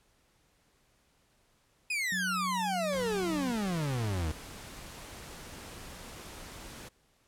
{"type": "exponential sweep", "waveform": "40% pulse", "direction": "down", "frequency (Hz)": [2544, 73.7], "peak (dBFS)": -29, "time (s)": [1.9, 4.32], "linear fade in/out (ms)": 5}
{"type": "tone with pitch glide", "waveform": "sine", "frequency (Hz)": [185, 186.29], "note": ["F#3", "F#3"], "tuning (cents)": [0, 12], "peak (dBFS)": -36, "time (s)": [2.12, 3.52], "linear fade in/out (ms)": 2, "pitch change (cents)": 12, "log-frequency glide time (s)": [2.37, 2.87]}
{"type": "noise", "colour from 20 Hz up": "pink", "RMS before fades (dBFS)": -46, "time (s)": [2.92, 6.89], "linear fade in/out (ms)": 10}
{"effects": ["pink hiss -69 dBFS RMS until 7.27 s", "low-pass 12000 Hz 12 dB/octave"]}